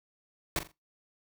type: noise with echo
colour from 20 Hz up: pink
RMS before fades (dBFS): -29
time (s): 0.56-0.59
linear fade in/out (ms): 2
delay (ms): 42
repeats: 3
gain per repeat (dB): -11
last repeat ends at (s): 0.716
effects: noise-tail reverb RT60 0.2 s tail -20 dB re dry